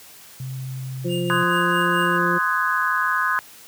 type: tone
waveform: sine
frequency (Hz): 130.81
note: C3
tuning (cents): 0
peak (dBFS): -27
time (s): 0.4-1.43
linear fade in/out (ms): 0
type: harmonic tone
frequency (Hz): 174.61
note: F3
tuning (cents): 0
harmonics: 1 / 2 / 3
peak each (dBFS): -25 / -25 / -30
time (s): 1.04-2.39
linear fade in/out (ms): 20
type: tone with tremolo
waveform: square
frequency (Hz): 2823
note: F7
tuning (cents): +18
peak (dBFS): -29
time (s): 1.08-2.19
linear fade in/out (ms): 50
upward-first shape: sine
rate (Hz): 4.6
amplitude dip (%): 65
type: chord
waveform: sine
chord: Ab dominant seventh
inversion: first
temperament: just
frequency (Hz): 1038.3 / 1245.9 / 1495.1 / 1661.2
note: C6 / Eb6 / Gb6 / Ab6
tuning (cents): -14 / +2 / +18 / 0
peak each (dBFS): -24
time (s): 1.3-3.39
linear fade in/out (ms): 0
effects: white hiss -45 dBFS RMS until 3.67 s + high-pass 80 Hz 12 dB/octave